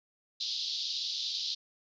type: band-pass noise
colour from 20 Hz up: pink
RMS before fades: -35 dBFS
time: 0.4-1.55 s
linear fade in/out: 10 ms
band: 3500 to 5100 Hz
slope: 48 dB/octave
effects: resampled to 16000 Hz